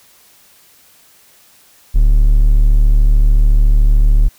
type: tone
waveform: triangle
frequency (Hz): 36.87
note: D1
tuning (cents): +8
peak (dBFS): -4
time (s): 1.94-4.29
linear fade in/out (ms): 20
effects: white hiss -48 dBFS RMS until 4.38 s